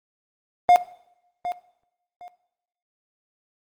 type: tone with echo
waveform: triangle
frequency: 711 Hz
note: F5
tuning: 31 cents sharp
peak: -9 dBFS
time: 0.69-0.76 s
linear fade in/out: 0 ms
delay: 760 ms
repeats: 2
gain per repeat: -14 dB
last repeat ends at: 2.28 s
effects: noise-tail reverb RT60 0.8 s tail -17 dB re dry + Opus 24 kbps